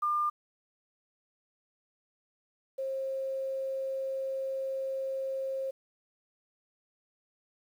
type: tone pair in turn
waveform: sine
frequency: 1200 / 534.5 Hz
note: D6 / C5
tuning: +37 / +37 cents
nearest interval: octave + major second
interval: 1400 cents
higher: first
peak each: -26 / -31 dBFS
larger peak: first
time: 0.02-0.3 / 2.78-5.71 s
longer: second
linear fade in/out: 10 ms
effects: 10-bit